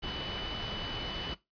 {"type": "tone in noise", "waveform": "sine", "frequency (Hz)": 2980, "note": "F#7", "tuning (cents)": 12, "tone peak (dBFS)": -40, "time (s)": [0.02, 1.35], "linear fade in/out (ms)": 20, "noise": "pink", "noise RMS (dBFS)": -38, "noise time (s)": [0.02, 1.35], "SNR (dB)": -5, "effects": ["noise-tail reverb RT60 0.2 s tail -18 dB re dry", "resampled to 11025 Hz"]}